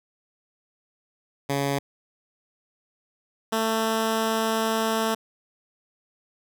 10% pulse tone pair in turn, 140 / 222.7 Hz, C#3 / A3, +18 / +21 cents, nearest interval minor sixth, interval 803 cents, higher second, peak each -15 / -14 dBFS, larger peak second, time 1.49-1.79 / 3.52-5.15 s, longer second, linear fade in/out 10 ms, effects none

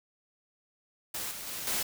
white noise with level steps, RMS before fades -36 / -41 / -38 / -31 dBFS, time 1.14-1.83 s, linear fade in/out 5 ms, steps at 1.31 / 1.47 / 1.67 s, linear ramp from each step 2 ms, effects none

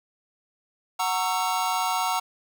square chord, F# dominant seventh, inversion none, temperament just, 740 / 925 / 1110 / 1332 Hz, F#5 / A#5 / C#6 / E6, 0 / -14 / +2 / +18 cents, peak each -29 / -28 / -33 / -31 dBFS, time 0.99-2.2 s, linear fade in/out 10 ms, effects none

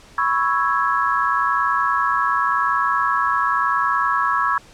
sine chord, C# minor seventh, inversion third, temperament equal, 987.8 / 1108.7 / 1318.5 / 1661.2 Hz, B5 / C#6 / E6 / G#6, 0 / 0 / 0 / 0 cents, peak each -24 / -20 / -22 / -23 dBFS, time 0.18-4.58 s, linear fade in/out 2 ms, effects pink hiss -47 dBFS RMS until 4.73 s + low-pass 8000 Hz 12 dB/octave

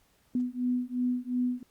sine beating tone pair, 246.9 / 249.7 Hz, B3 / B3, 0 / +19 cents, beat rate 2.8 Hz, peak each -30 dBFS, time 0.35-1.63 s, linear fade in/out 2 ms, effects pink hiss -67 dBFS RMS until 1.7 s + Opus 48 kbps

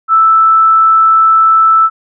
sine tone, 1318.5 Hz, E6, in tune, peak -4 dBFS, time 0.08-1.9 s, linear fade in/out 50 ms, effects none

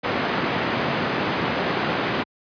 pink band-pass noise, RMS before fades -24 dBFS, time 0.03-2.24 s, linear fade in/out 20 ms, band 160 to 2600 Hz, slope 12 dB/octave, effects high-pass 80 Hz 12 dB/octave + resampled to 11025 Hz

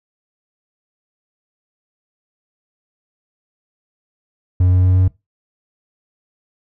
triangle tone with pitch steps, 90.9 / 91.53 / 92.17 / 92.81 Hz, F#2 / F#2 / F#2 / F#2, -30 / -18 / -6 / +6 cents, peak -8 dBFS, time 4.6-5.08 s, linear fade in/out 5 ms, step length 120 ms, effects noise-tail reverb RT60 0.2 s tail -20 dB re dry

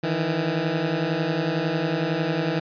15% pulse beating tone pair, 154.4 / 165.4 Hz, D#3 / E3, -13 / +6 cents, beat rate 11 Hz, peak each -20 / -18 dBFS, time 0.03-2.6 s, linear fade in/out 10 ms, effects resampled to 11025 Hz

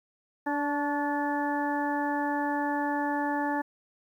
harmonic tone with a mistuned harmonic, 290 Hz, D4, 22 cents flat, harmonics 1 / 2 / 3 / 4 / 5 / 6, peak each -30 / -36 / -30 / -42 / -42 / -35 dBFS, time 0.46-3.62 s, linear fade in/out 10 ms, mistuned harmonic 4, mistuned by -40 cents, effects 10-bit

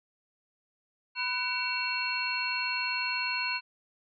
sine tone cluster, 996 / 1497 / 2264 / 2712 / 4290 Hz, B5 / F#6 / C#7 / E7 / C8, +14 / +20 / +36 / +49 / +42 cents, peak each -36 / -37 / -37 / -32 / -35 dBFS, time 1.15-3.61 s, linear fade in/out 50 ms, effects none

